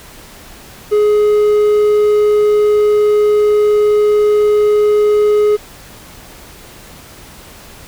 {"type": "tone", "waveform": "triangle", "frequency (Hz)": 419.4, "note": "G#4", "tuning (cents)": 17, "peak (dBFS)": -6, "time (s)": [0.91, 5.57], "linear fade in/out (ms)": 20, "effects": ["pink hiss -37 dBFS RMS until 7.87 s"]}